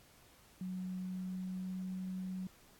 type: tone with pitch glide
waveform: sine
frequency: 184.7 to 186.2 Hz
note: F#3 to F#3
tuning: -3 to +11 cents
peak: -38 dBFS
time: 0.61-2.47 s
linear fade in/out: 2 ms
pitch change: +14 cents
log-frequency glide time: 0.98-1.93 s
effects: pink hiss -63 dBFS RMS until 2.79 s + AAC 64 kbps